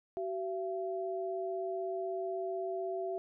sine tone pair together, 379.8 / 676.7 Hz, F#4 / E5, +45 / +45 cents, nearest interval minor seventh, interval 1000 cents, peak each -36 / -37 dBFS, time 0.17-3.18 s, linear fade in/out 0 ms, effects none

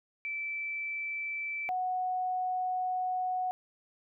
sine tone pair in turn, 2323 / 737.2 Hz, D7 / F#5, -20 / -7 cents, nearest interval octave + minor sixth, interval 1987 cents, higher first, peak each -33 / -29 dBFS, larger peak second, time 0.25-1.69 / 1.69-3.51 s, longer second, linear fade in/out 0 ms, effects none

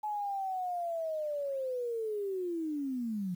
sine linear sweep, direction down, 855 to 172.6 Hz, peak -32 dBFS, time 0.03-3.35 s, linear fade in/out 10 ms, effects 10-bit

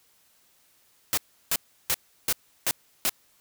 white noise bursts, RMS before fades -24 dBFS, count 6, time 1.13-3.094 s, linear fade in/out 0 ms, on 44 ms, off 340 ms, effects white hiss -63 dBFS RMS until 3.4 s

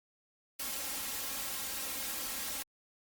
white noise with comb filter, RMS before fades -38 dBFS, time 0.59-2.63 s, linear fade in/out 10 ms, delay 3.7 ms, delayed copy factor +0.85, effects Opus 48 kbps

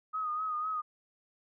sine tone with vibrato, 1250 Hz, D#6, 8 cents sharp, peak -31 dBFS, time 0.13-0.82 s, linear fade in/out 20 ms, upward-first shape sine, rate 4 Hz, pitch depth 45 cents each way, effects none

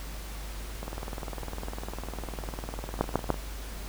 two click trains, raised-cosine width 1 ms, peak -22 / -9 dBFS, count 51 / 3, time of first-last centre 0.83-3.343 / 3.01-3.303 s, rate 19.9 / 6.82 Hz, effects added 50 Hz sine -37 dBFS peak until 3.88 s + pink hiss -44 dBFS RMS until 3.88 s

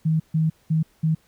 sine tone bursts at uneven times, 158.9 Hz, D#3, 37 cents sharp, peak -17 dBFS, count 4, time 0.05-0.2 / 0.34-0.5 / 0.7-0.83 / 1.03-1.15 s, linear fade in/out 10 ms, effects pink hiss -61 dBFS RMS until 1.27 s

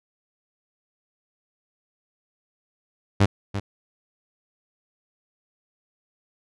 sawtooth tone with echo, 100.1 Hz, G2, 37 cents sharp, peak -10 dBFS, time 3.2-3.26 s, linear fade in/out 10 ms, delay 340 ms, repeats 1, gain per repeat -11 dB, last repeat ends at 3.6 s, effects low-pass 6000 Hz 12 dB/octave

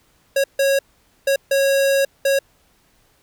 square tone bursts at uneven times, 549 Hz, C#5, 17 cents flat, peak -15 dBFS, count 5, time 0.36-0.44 / 0.59-0.79 / 1.27-1.36 / 1.51-2.05 / 2.25-2.39 s, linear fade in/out 5 ms, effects pink hiss -59 dBFS RMS until 3.22 s

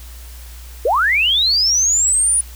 sine linear sweep, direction up, 415.3 to 9770 Hz, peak -12 dBFS, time 0.85-2.41 s, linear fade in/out 5 ms, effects added 60 Hz sine -33 dBFS peak until 2.55 s + white hiss -42 dBFS RMS until 2.55 s

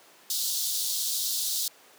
pink high-pass noise, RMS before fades -29 dBFS, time 0.3-1.68 s, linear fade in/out 2 ms, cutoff 3600 Hz, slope 48 dB/octave, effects pink hiss -54 dBFS RMS until 1.98 s + high-pass 400 Hz 12 dB/octave

